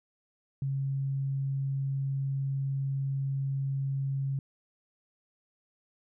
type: tone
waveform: sine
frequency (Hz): 136.6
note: C#3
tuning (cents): -25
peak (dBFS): -28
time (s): 0.62-4.39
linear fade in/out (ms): 2
effects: none